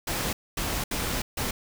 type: noise bursts at uneven times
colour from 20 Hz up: pink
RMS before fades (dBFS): -29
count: 4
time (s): 0.07-0.33 / 0.57-0.84 / 0.91-1.22 / 1.37-1.51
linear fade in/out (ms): 5
effects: none